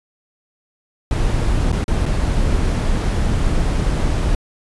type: noise with dropouts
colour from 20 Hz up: brown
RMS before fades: -17 dBFS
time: 1.11-4.35 s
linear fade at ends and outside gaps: 2 ms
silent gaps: 1.718-1.726 / 1.842-1.88 / 2.057-2.061 s
effects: resampled to 24000 Hz